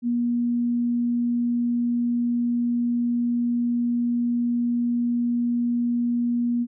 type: tone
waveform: sine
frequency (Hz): 239.3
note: A#3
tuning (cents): +46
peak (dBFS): -20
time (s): 0.02-6.67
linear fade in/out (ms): 50
effects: none